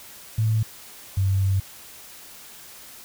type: tone pair in turn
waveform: sine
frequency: 110 / 96.61 Hz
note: A2 / G2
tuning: 0 / -25 cents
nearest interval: major second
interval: 225 cents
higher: first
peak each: -18 dBFS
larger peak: neither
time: 0.38-0.63 / 1.17-1.6 s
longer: second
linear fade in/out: 5 ms
effects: white hiss -44 dBFS RMS until 3.04 s